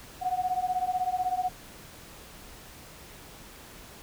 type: beating tone pair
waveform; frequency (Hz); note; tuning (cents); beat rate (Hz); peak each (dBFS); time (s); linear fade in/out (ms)
sine; 727 / 743; F#5 / F#5; -31 / +7; 16; -29; 0.21-1.5; 20
effects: pink hiss -48 dBFS RMS until 4.02 s